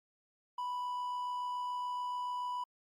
triangle tone with amplitude modulation, 987.8 Hz, B5, in tune, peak -32 dBFS, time 0.58-2.64 s, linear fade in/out 5 ms, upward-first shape sine, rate 67 Hz, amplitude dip 25%, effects Opus 48 kbps

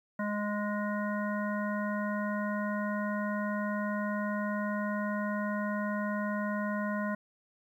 harmonic tone, 207.5 Hz, G#3, 1 cent flat, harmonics 1 / 3 / 5 / 7 / 9, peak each -32 / -37 / -39 / -40 / -42 dBFS, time 0.19-7.15 s, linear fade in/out 5 ms, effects 11-bit

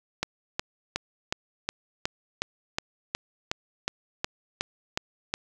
click train, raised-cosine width 0.2 ms, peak -9 dBFS, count 15, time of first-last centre 0.23-5.339 s, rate 2.74 Hz, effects 8-bit

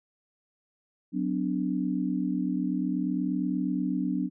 sine chord, B minor, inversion second, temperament equal with one note detuned, 185 / 253.2 / 293.7 Hz, F#3 / B3 / D4, 0 / +43 / 0 cents, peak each -30 dBFS, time 1.12-4.3 s, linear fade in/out 50 ms, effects none

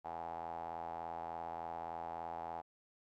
sawtooth tone with band-pass filter, 83.4 Hz, E2, 21 cents sharp, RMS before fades -44 dBFS, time 0.04-2.62 s, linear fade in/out 20 ms, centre 800 Hz, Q 7.5, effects none

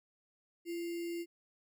sine tone with sample-and-hold, 340.8 Hz, F4, 42 cents flat, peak -36 dBFS, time 0.65-1.26 s, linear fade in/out 50 ms, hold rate 2450 Hz, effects none

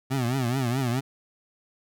25% pulse tone with vibrato, 126.6 Hz, B2, 43 cents sharp, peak -20 dBFS, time 0.1-1.01 s, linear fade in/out 20 ms, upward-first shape triangle, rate 4.7 Hz, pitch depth 170 cents each way, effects none

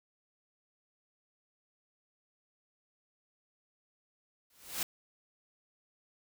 white noise with exponential growth, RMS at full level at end -31 dBFS, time 4.5-4.83 s, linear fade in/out 2 ms, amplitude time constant 70 ms, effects none

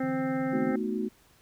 harmonic tone, 262.3 Hz, C4, 4 cents sharp, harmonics 1 / 2 / 3 / 5 / 6 / 7 / 8, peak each -28 / -34 / -38 / -42 / -44 / -45 / -46 dBFS, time 0-0.76 s, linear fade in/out 5 ms
sine tone with tremolo, 157.8 Hz, D#3, 25 cents sharp, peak -33 dBFS, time 0.03-0.72 s, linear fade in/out 5 ms, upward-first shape sine, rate 19 Hz, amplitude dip 95%
sine chord, B dominant seventh, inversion third, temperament equal, 220 / 246.9 / 311.1 / 370 Hz, A3 / B3 / D#4 / F#4, 0 / 0 / 0 / 0 cents, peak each -31 / -35 / -36 / -33 dBFS, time 0.52-1.09 s, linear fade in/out 20 ms
effects pink hiss -61 dBFS RMS until 1.41 s

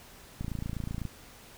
click train, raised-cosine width 5 ms, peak -22 dBFS, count 19, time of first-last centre 0.41-1.053 s, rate 28 Hz, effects pink hiss -52 dBFS RMS until 1.57 s

